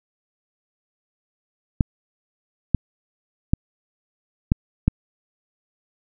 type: clicks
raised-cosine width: 5 ms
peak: -3 dBFS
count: 5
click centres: 1.808 / 2.747 / 3.535 / 4.519 / 4.88 s
effects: none